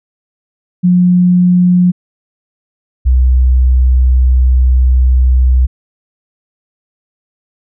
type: tone pair in turn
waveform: sine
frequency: 179.1 / 63.32 Hz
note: F3 / B1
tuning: +44 / +44 cents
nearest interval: octave + tritone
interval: 1800 cents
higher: first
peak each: -5 dBFS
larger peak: neither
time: 0.83-1.92 / 3.05-5.67 s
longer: second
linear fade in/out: 20 ms
effects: none